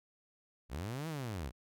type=linear two-way sweep; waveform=sawtooth; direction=up then down; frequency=53.3 to 166.4 to 53.3 Hz; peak=-34 dBFS; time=0.69-1.52 s; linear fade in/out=50 ms; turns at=1.08 s; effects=none